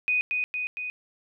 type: tone with echo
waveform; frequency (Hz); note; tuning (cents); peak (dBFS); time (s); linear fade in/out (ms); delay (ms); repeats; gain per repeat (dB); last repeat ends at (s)
sine; 2489; D#7; 0; -21; 0.08-0.21; 0; 230; 3; -3; 0.9
effects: none